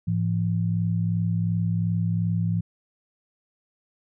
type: tone pair together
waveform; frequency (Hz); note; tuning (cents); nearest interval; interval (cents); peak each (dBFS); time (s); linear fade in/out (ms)
sine; 107.1 / 169.87; A2 / F3; -46 / -48; minor sixth; 798; -24; 0.07-2.61; 10
effects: none